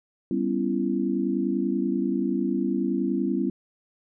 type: chord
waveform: sine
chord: C# half-diminished seventh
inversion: second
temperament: equal with one note detuned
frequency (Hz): 196 / 246.9 / 277.2 / 336.7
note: G3 / B3 / C#4 / E4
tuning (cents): 0 / 0 / 0 / +37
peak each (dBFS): -28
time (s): 0.31-3.5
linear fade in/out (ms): 2
effects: none